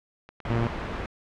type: click train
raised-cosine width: 0.2 ms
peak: -24 dBFS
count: 4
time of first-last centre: 0.29-0.628 s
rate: 8.88 Hz
type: noise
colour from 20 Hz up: pink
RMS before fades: -31 dBFS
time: 0.45-1.06 s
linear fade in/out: 2 ms
type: tone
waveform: sawtooth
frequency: 116.54 Hz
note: A#2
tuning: in tune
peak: -19 dBFS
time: 0.5-0.67 s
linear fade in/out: 0 ms
effects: low-pass 2000 Hz 12 dB/octave